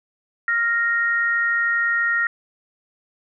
sine tone pair together, 1396.9 / 1864.6 Hz, F6 / A#6, 0 / 0 cents, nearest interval perfect fourth, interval 500 cents, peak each -22 / -19 dBFS, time 0.48-2.27 s, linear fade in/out 2 ms, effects none

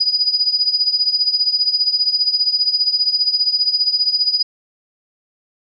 sine tone with tremolo, 4934 Hz, D#8, 15 cents flat, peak -10 dBFS, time 0-4.43 s, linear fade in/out 10 ms, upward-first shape triangle, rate 15 Hz, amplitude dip 85%, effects none

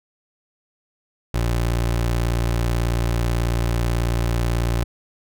25% pulse tone, 58.27 Hz, A#1, in tune, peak -15 dBFS, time 1.34-4.84 s, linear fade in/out 5 ms, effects none

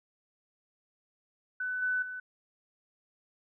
sine tone with level steps, 1500 Hz, F#6, 23 cents sharp, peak -31 / -27 / -37 dBFS, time 1.6-2.2 s, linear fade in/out 5 ms, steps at 1.82 / 2.02 s, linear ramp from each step 5 ms, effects none

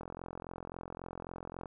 click train, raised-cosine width 1 ms, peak -28 dBFS, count 73, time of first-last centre 0.01-1.658 s, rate 43.7 Hz, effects none

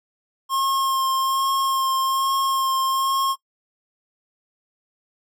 square tone with vibrato, 1071 Hz, C6, 40 cents sharp, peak -20 dBFS, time 0.49-3.36 s, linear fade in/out 50 ms, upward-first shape sine, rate 1.2 Hz, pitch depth 14 cents each way, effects noise-tail reverb RT60 0.1 s tail -19 dB re dry

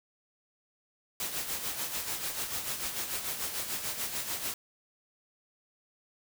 white noise with tremolo, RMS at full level -33 dBFS, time 1.2-4.54 s, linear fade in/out 2 ms, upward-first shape sine, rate 6.8 Hz, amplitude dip 55%, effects none

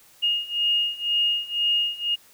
sine beating tone pair, 2850 / 2852 Hz, F7 / F7, +34 / +36 cents, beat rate 2 Hz, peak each -25 / -23 dBFS, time 0.22-2.16 s, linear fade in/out 20 ms, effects white hiss -54 dBFS RMS until 2.33 s

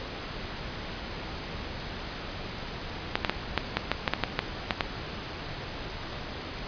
clicks, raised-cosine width 0.3 ms, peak -7 dBFS, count 12, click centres 3.155 / 3.248 / 3.296 / 3.577 / 3.77 / 3.916 / 4.078 / 4.136 / 4.237 / 4.391 / 4.708 / 4.808 s, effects pink hiss -37 dBFS RMS until 6.67 s + resampled to 11025 Hz

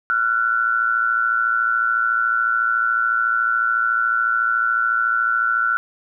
sine tone pair together, 1366.1 / 1480 Hz, F6 / F#6, -39 / 0 cents, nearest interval minor second, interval 139 cents, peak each -19 dBFS, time 0.1-5.77 s, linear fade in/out 0 ms, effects none

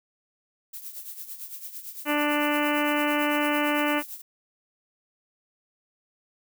violet noise with tremolo, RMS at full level -36 dBFS, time 0.73-4.22 s, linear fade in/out 10 ms, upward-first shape triangle, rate 8.9 Hz, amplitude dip 75%
harmonic tone, 295 Hz, D4, 8 cents sharp, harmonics 1 / 2 / 3 / 4 / 5 / 6 / 7 / 8 / 9 / 10, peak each -26 / -29 / -31 / -32 / -33 / -34 / -34 / -35 / -36 / -36 dBFS, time 2.05-4.03 s, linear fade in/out 50 ms
effects none

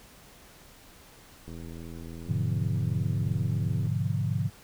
click train, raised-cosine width 3 ms, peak -30 dBFS, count 199, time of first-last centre 1.48-3.868 s, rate 82.9 Hz
sine chord, G# diminished seventh, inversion none, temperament equal with one note detuned, 103.83 / 126.72 / 146.83 / 174.61 Hz, G#2 / B2 / D3 / F3, 0 / +45 / 0 / 0 cents, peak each -29 / -31 / -31 / -34 dBFS, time 2.27-4.5 s, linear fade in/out 20 ms
effects pink hiss -53 dBFS RMS until 4.63 s

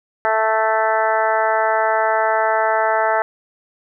harmonic tone, 220 Hz, A3, in tune, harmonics 2 / 3 / 4 / 5 / 6 / 7 / 8 / 9, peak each -26 / -19 / -19 / -29 / -23 / -26 / -26 / -30 dBFS, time 0.25-3.22 s, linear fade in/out 0 ms, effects none

